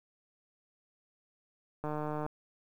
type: click train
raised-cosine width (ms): 1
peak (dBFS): -23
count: 65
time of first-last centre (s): 1.84-2.264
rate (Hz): 151
effects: 10-bit